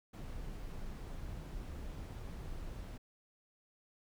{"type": "noise", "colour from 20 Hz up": "brown", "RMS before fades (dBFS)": -44, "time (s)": [0.13, 2.98], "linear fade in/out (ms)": 10, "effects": []}